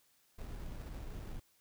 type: noise with sample-and-hold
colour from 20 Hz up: brown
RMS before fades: -44 dBFS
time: 0.38-1.4 s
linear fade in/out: 10 ms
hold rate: 3150 Hz
effects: white hiss -71 dBFS RMS until 1.6 s